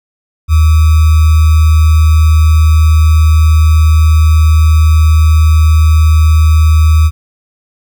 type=tone with sample-and-hold; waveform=sine; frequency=78.4 Hz; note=D#2; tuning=14 cents sharp; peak=-3 dBFS; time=0.48-7.11 s; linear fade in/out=50 ms; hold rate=1225 Hz; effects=none